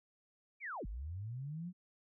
sine linear two-way sweep, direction down then up, 2408 to 43.65 to 185.2 Hz, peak -40 dBFS, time 0.6-1.73 s, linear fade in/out 50 ms, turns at 0.86 s, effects none

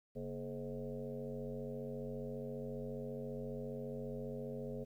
sine tone with frequency modulation, 330.7 Hz, E4, 6 cents sharp, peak -40 dBFS, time 0.15-4.85 s, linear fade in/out 20 ms, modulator 94.7 Hz, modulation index 2.5, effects 12-bit

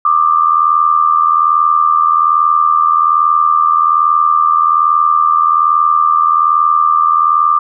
sine tone with amplitude modulation, 1190 Hz, D6, 22 cents sharp, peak -4 dBFS, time 0.05-7.59 s, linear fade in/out 5 ms, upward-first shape sine, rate 81.2 Hz, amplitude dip 75%, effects none

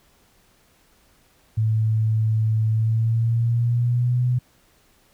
sine tone with pitch glide, 110 to 124.19 Hz, A2 to B2, 0 to +10 cents, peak -17 dBFS, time 1.57-4.39 s, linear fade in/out 10 ms, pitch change +210 cents, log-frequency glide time 2.7-4.24 s, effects pink hiss -59 dBFS RMS until 5.13 s

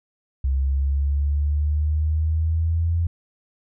sine exponential sweep, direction up, 66.4 to 85.1 Hz, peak -18 dBFS, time 0.44-3.07 s, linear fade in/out 5 ms, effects none

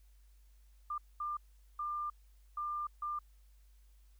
sine tone bursts at uneven times, 1196 Hz, D6, 31 cents sharp, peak -35 dBFS, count 5, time 0.9-0.98 / 1.2-1.37 / 1.79-2.1 / 2.57-2.87 / 3.02-3.19 s, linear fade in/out 5 ms, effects added 50 Hz sine -59 dBFS peak until 4.19 s + white hiss -75 dBFS RMS until 4.19 s

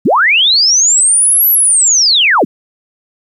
sine linear two-way sweep, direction up then down, 129.1 to 12000 to 129.1 Hz, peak -6 dBFS, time 0.05-2.45 s, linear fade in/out 10 ms, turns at 1.49 s, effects 8-bit

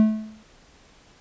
triangle tone with exponential decay, 216.9 Hz, A3, 25 cents flat, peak -9 dBFS, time 0-0.43 s, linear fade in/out 0 ms, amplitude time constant 92 ms, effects pink hiss -54 dBFS RMS until 1.2 s + resampled to 16000 Hz

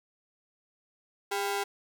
sawtooth ring-modulated tone, 599 Hz, D5, 34 cents sharp, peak -22 dBFS, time 1.31-1.64 s, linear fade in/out 10 ms, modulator 196 Hz, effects none

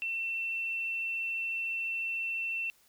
sine tone, 2693 Hz, E7, 36 cents sharp, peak -31 dBFS, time 0.02-2.7 s, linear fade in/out 0 ms, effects white hiss -65 dBFS RMS until 2.88 s

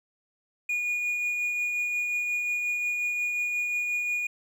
triangle tone with tremolo, 2445 Hz, D#7, 31 cents flat, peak -23 dBFS, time 0.69-4.27 s, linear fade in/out 5 ms, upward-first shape triangle, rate 5.6 Hz, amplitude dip 30%, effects none

